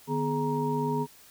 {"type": "tone cluster", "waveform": "sine", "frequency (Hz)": [151.2, 247.4, 420.1, 939], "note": ["D#3", "B3", "G#4", "A#5"], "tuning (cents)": [-49, 3, 20, 12], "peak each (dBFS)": -31, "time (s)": [0.07, 1.07], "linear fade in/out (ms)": 50, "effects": ["white hiss -54 dBFS RMS until 1.3 s"]}